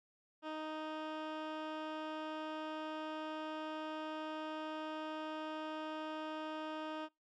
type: tone with low-pass filter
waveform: 15% pulse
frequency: 311.1 Hz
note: D#4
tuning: in tune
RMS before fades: -43 dBFS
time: 0.42-7.09 s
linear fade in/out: 50 ms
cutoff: 2800 Hz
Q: 0.99
effects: noise-tail reverb RT60 0.2 s tail -25 dB re dry